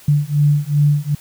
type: beating tone pair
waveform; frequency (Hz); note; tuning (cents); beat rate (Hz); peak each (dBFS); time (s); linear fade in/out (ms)
sine; 145.2 / 147.8; D3 / D3; -19 / +11; 2.6; -15 / -15; 0.08-1.15; 5
effects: white hiss -44 dBFS RMS until 1.2 s